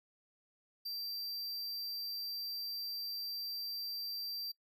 square tone, 4699 Hz, D8, in tune, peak -39 dBFS, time 0.85-4.52 s, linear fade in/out 10 ms, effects noise-tail reverb RT60 0.1 s tail -21 dB re dry

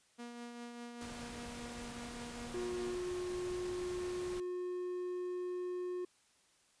sawtooth tone with tremolo, 238.7 Hz, A#3, 41 cents sharp, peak -40 dBFS, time 0.18-2.96 s, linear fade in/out 20 ms, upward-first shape triangle, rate 5 Hz, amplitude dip 40%
pink noise, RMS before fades -49 dBFS, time 1.01-4.4 s, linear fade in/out 2 ms
triangle tone, 360 Hz, F#4, 47 cents flat, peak -35 dBFS, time 2.54-6.05 s, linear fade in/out 5 ms
effects white hiss -70 dBFS RMS until 6.8 s + resampled to 22050 Hz

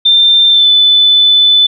sine tone with pitch glide, 3582 to 3504 Hz, A7 to A7, +30 to -8 cents, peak -4 dBFS, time 0.05-1.67 s, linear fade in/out 10 ms, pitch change -38 cents, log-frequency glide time 0.48-0.69 s, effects none

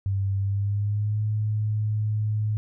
sine tone with pitch glide, 98 to 106.87 Hz, G2 to A2, 0 to -50 cents, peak -22 dBFS, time 0.06-2.57 s, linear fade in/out 0 ms, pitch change +150 cents, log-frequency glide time 0.37-1.23 s, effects none

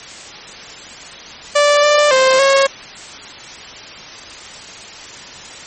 sawtooth tone with pitch steps, 584 / 591 / 524 / 547 Hz, D5 / D5 / C5 / C#5, -10 / +11 / +2 / -23 cents, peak -5 dBFS, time 1.55-2.67 s, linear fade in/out 10 ms, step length 280 ms, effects white hiss -33 dBFS RMS until 5.66 s + MP3 32 kbps

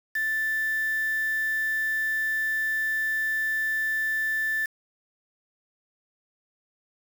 sine tone with quantisation, 1760 Hz, A6, in tune, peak -24 dBFS, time 0.15-4.66 s, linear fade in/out 5 ms, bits 6, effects none

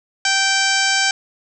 harmonic tone, 779 Hz, G5, 11 cents flat, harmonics 1 / 2 / 3 / 4 / 5 / 6 / 7 / 8 / 9 / 10, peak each -24 / -19 / -23 / -24 / -29 / -24 / -24 / -26 / -29 / -28 dBFS, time 0.25-1.11 s, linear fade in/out 2 ms, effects none

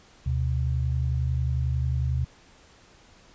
sine tone pair together, 75 / 126.13 Hz, D2 / B2, +37 / +37 cents, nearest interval major sixth, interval 900 cents, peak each -25 / -26 dBFS, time 0.26-2.25 s, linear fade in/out 5 ms, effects pink hiss -55 dBFS RMS until 3.34 s + resampled to 16000 Hz

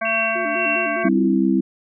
harmonic tone, 224 Hz, A3, 31 cents sharp, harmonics 1 / 3 / 5 / 7 / 9 / 10, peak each -33 / -23 / -28 / -26 / -34 / -30 dBFS, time 0.01-1.09 s, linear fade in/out 10 ms
sine tone with tremolo, 2719 Hz, F7, 47 cents flat, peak -19 dBFS, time 0.05-1.03 s, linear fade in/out 5 ms, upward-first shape sine, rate 1.9 Hz, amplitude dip 80%
sine tone with vibrato, 324.8 Hz, E4, 26 cents flat, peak -27 dBFS, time 0.35-1.37 s, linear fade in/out 10 ms, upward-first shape square, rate 4.9 Hz, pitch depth 160 cents each way
sine chord, C major, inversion second, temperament equal, 196 / 261.6 / 329.6 Hz, G3 / C4 / E4, 0 / 0 / 0 cents, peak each -19 dBFS, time 1.04-1.61 s, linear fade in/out 10 ms
effects none

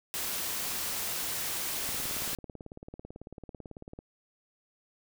white noise, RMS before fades -34 dBFS, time 0.14-2.35 s, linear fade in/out 0 ms
click train, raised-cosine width 2 ms, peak -30 dBFS, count 39, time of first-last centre 1.89-3.989 s, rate 18.1 Hz
effects none

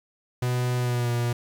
45% pulse tone with pitch glide, 124.2 to 119.9 Hz, B2 to A#2, +10 to +49 cents, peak -23 dBFS, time 0.42-1.33 s, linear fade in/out 5 ms, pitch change -61 cents, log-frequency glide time 0.78-1.11 s, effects 9-bit

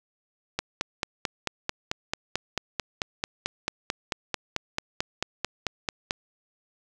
click train, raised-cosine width 0.2 ms, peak -9 dBFS, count 26, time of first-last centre 0.59-6.109 s, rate 4.53 Hz, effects none

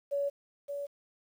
sine tone pair in turn, 565 / 568.9 Hz, C#5 / C#5, +33 / +45 cents, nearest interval unison, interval 12 cents, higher second, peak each -28 / -34 dBFS, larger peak first, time 0.11-0.3 / 0.68-0.87 s, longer neither, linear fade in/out 20 ms, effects 10-bit

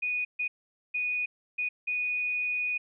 sine tone bursts at uneven times, 2473 Hz, D#7, 11 cents flat, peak -27 dBFS, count 5, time 0.02-0.25 / 0.39-0.48 / 0.94-1.26 / 1.58-1.69 / 1.87-2.78 s, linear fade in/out 10 ms, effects none

